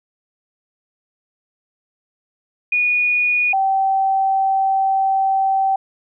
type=tone pair in turn; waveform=sine; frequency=2456 / 773.6 Hz; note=D#7 / G5; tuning=-23 / -23 cents; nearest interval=octave + minor sixth; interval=2000 cents; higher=first; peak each=-14 dBFS; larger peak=neither; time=2.72-3.53 / 3.53-5.76 s; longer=second; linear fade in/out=5 ms; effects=none